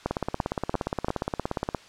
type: two click trains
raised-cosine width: 1 ms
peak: -11 / -12 dBFS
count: 4 / 29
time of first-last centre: 0.06-1.084 / 0.11-1.747 s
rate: 2.93 / 17.1 Hz
effects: white hiss -50 dBFS RMS until 1.88 s + low-pass 5000 Hz 12 dB/octave

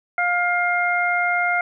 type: harmonic tone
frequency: 706 Hz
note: F5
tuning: 19 cents sharp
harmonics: 1 / 2 / 3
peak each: -22 / -22 / -22 dBFS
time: 0.18-1.61 s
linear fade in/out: 2 ms
effects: none

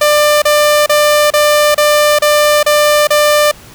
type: tone bursts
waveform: sawtooth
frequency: 595 Hz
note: D5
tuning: 22 cents sharp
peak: -3 dBFS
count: 8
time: 0.01-3.514 s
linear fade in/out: 5 ms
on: 410 ms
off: 32 ms
effects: pink hiss -37 dBFS RMS until 3.74 s

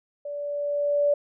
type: tone with level ramp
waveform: sine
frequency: 579 Hz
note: D5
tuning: 25 cents flat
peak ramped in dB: -31 to -17 dBFS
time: 0.25-1.14 s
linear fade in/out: 5 ms
effects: none

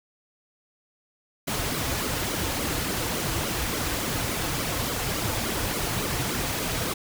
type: noise with flanger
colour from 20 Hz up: pink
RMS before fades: -28 dBFS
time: 1.47-6.94 s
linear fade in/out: 10 ms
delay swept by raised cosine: 1.1 to 5.2 ms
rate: 3.5 Hz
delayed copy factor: -0.7
effects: none

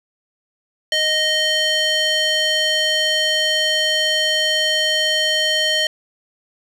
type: tone with band-pass filter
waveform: square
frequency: 621 Hz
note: D#5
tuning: 3 cents flat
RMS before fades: -18 dBFS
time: 0.92-5.87 s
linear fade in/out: 2 ms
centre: 3300 Hz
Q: 1.8
effects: none

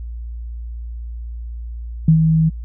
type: tone with ADSR envelope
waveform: sine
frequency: 160 Hz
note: D#3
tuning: 49 cents sharp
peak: -6 dBFS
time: 2.08-2.5 s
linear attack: 4 ms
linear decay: 89 ms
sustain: -5 dB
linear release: 18 ms
effects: added 58 Hz sine -26 dBFS peak until 2.64 s

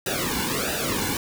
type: noise with flanger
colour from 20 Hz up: pink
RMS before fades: -26 dBFS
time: 0.06-1.17 s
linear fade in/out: 2 ms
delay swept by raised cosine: 0.91 to 1.6 ms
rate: 1.5 Hz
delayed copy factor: -0.95
effects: none

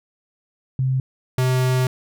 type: tone pair in turn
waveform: sine / square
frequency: 131.1 / 128.25 Hz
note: C3 / C3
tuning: +4 / -34 cents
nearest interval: unison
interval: 38 cents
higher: first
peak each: -17 dBFS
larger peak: neither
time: 0.79-1 / 1.38-1.87 s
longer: second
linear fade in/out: 2 ms
effects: none

